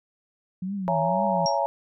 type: tone with vibrato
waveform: sine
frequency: 179.3 Hz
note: F3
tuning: 46 cents sharp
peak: -27 dBFS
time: 0.62-1.46 s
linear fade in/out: 5 ms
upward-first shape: triangle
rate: 2 Hz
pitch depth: 230 cents each way
type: chord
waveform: sine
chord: A# half-diminished seventh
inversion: first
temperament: just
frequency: 559.4 / 671.3 / 839.1 / 932.3 Hz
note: C#5 / E5 / G#5 / A#5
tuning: +16 / +31 / +18 / 0 cents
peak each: -27 / -27 / -27 / -27 dBFS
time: 0.88-1.66 s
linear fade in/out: 0 ms
type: tone with exponential decay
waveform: sine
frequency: 5580 Hz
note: F8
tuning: 2 cents flat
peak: -21 dBFS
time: 1.46-1.59 s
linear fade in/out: 1 ms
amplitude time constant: 28 ms
effects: none